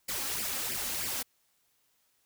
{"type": "noise with flanger", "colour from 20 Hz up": "white", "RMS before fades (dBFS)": -34, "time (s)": [0.08, 1.23], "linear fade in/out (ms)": 10, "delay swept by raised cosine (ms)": [0.39, 3.79], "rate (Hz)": 3.1, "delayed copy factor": 0.75, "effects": ["white hiss -72 dBFS RMS until 2.25 s"]}